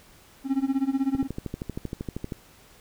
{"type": "tone with tremolo", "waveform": "triangle", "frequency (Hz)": 270, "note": "C#4", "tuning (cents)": -45, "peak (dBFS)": -17, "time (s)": [0.44, 1.28], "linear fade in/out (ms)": 50, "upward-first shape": "sine", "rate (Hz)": 16, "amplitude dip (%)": 90}
{"type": "click train", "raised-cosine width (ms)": 3, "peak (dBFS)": -18, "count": 16, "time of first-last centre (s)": [1.15, 2.322], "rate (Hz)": 12.8}
{"effects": ["pink hiss -54 dBFS RMS until 2.8 s"]}